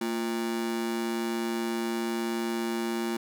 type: ring-modulated tone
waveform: 45% pulse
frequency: 287.6 Hz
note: D4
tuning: 36 cents flat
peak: -25 dBFS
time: 0.01-3.17 s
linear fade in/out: 5 ms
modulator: 60.5 Hz
effects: none